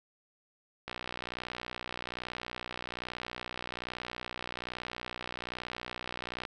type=click train; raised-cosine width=0.3 ms; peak=-21 dBFS; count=342; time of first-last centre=0.88-6.452 s; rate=61.2 Hz; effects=none